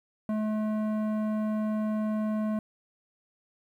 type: tone with low-pass filter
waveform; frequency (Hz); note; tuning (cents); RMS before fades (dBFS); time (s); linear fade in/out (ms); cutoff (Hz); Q
square; 214.9; A3; -41; -29; 0.29-2.59; 2; 1000; 0.8
effects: 10-bit